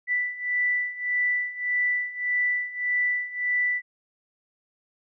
sine beating tone pair, 1975.5 / 1977.2 Hz, B6 / B6, 0 / +1 cents, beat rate 1.7 Hz, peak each -28 / -25 dBFS, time 0.07-3.82 s, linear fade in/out 50 ms, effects none

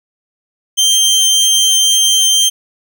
25% pulse tone, 3149 Hz, G7, 7 cents sharp, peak -5 dBFS, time 0.77-2.5 s, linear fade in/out 20 ms, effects none

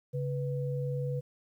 sine tone pair together, 138.59 / 493.4 Hz, C#3 / B4, 0 / -2 cents, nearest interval octave + minor seventh, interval 2198 cents, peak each -31 / -36 dBFS, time 0.13-1.21 s, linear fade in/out 20 ms, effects 11-bit

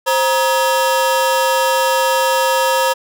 35% pulse ring-modulated tone, 737 Hz, F#5, 7 cents flat, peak -8 dBFS, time 0.06-2.94 s, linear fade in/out 20 ms, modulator 210 Hz, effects none

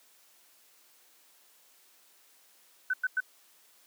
sine tone bursts, 1511 Hz, F#6, 36 cents sharp, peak -25 dBFS, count 3, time 2.9-3.204 s, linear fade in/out 5 ms, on 36 ms, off 98 ms, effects white hiss -62 dBFS RMS until 3.86 s + high-pass 300 Hz 12 dB/octave

